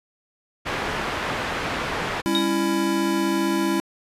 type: low-pass noise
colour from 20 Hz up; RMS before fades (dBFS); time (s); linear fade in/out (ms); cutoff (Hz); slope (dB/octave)
white; -27; 0.65-2.22; 20; 1800; 12
type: chord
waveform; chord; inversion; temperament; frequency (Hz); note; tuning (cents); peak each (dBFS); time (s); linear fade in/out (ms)
square; C# diminished; second; just; 199.57 / 277.2 / 332.6; G3 / C#4 / E4; +31 / 0 / +16; -27 / -28 / -23; 2.26-3.8; 0
type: tone with exponential decay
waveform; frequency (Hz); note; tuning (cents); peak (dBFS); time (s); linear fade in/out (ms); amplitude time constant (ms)
sine; 3729; A#7; 0; -18; 2.35-2.58; 0; 48
effects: resampled to 32000 Hz